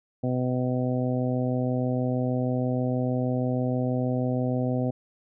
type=harmonic tone; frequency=126.3 Hz; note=B2; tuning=39 cents sharp; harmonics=1 / 2 / 3 / 4 / 5 / 6; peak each=-27 / -27 / -37 / -32 / -34 / -39 dBFS; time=0.23-4.91 s; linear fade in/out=10 ms; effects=none